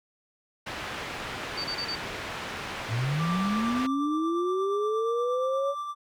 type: low-pass noise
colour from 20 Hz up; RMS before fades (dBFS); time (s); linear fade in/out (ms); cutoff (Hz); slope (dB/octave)
white; -36; 0.66-3.87; 10; 2300; 12
type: tone bursts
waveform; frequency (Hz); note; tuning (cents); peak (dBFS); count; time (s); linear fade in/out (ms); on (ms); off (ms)
sine; 4600; D8; -37; -30; 4; 1.57-1.956; 10; 77; 26
type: linear sweep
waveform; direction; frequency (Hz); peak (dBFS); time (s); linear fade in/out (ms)
sine; up; 105.4 to 567; -25; 2.88-5.75; 50
type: tone with tremolo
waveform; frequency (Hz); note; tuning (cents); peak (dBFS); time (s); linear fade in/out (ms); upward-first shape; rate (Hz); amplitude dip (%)
triangle; 1174.7; D6; 0; -28; 3.18-5.95; 50; sine; 8.5; 35
effects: none